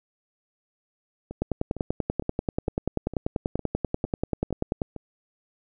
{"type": "two click trains", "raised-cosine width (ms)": 2, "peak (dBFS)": [-22, -11], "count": [9, 36], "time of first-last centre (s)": [[1.31, 4.963], [1.42, 4.818]], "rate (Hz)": [2.19, 10.3], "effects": []}